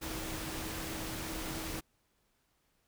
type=tone in noise; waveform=sine; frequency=320.4 Hz; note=E4; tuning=49 cents flat; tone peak=-44 dBFS; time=0.01-1.81 s; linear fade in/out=20 ms; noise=pink; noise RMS=-40 dBFS; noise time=0.01-1.81 s; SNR=-7 dB; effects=pink hiss -75 dBFS RMS until 2.87 s